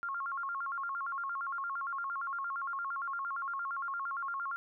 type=tone with vibrato; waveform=sine; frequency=1233 Hz; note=D#6; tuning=16 cents flat; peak=-34 dBFS; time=0.03-4.56 s; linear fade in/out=0 ms; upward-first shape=square; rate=8.7 Hz; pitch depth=210 cents each way; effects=none